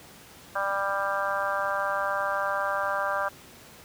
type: harmonic tone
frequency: 197.5 Hz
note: G3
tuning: 13 cents sharp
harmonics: 3 / 4 / 5 / 6 / 7 / 8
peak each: -31 / -34 / -33 / -31 / -34 / -32 dBFS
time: 0.55-3.29 s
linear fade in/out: 10 ms
effects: pink hiss -49 dBFS RMS until 3.84 s + high-pass 80 Hz 12 dB/octave